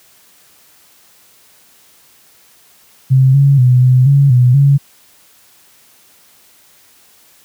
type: tone with pitch steps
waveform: sine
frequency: 131.8 / 139.5 / 125.5 / 127.4 / 140 / 124.3 / 140.2 Hz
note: C3 / C#3 / B2 / C3 / C#3 / B2 / C#3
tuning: +13 / +11 / +28 / -46 / +18 / +12 / +20 cents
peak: -5 dBFS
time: 3.1-4.78 s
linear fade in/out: 20 ms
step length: 240 ms
effects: white hiss -48 dBFS RMS until 7.44 s + high-pass 60 Hz 12 dB/octave